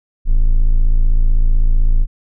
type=tone; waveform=triangle; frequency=27.89 Hz; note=A0; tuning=24 cents sharp; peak=-6 dBFS; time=0.25-2.07 s; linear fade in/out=50 ms; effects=none